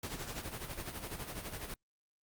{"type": "noise with tremolo", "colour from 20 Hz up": "pink", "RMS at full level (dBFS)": -40, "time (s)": [0.03, 1.74], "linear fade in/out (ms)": 2, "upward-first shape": "sine", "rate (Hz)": 12, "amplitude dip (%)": 60, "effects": ["Opus 48 kbps"]}